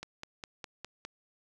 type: click train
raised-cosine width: 0.2 ms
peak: -23 dBFS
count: 6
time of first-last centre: 0.03-1.05 s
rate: 4.9 Hz
effects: none